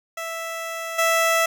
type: tone with level steps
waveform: 15% pulse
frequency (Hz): 659.3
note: E5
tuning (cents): 0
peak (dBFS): -22 / -11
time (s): 0.17-1.46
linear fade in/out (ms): 5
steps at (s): 0.98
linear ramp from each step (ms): 10
effects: none